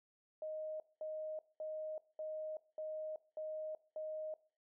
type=tone bursts; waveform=sine; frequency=622.3 Hz; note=D#5; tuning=in tune; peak=-40 dBFS; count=7; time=0.42-4.34 s; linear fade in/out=2 ms; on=380 ms; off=210 ms; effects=noise-tail reverb RT60 0.4 s tail -20 dB re dry